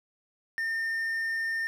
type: tone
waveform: triangle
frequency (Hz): 1813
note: A#6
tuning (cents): -49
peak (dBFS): -26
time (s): 0.58-1.67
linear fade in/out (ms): 0
effects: none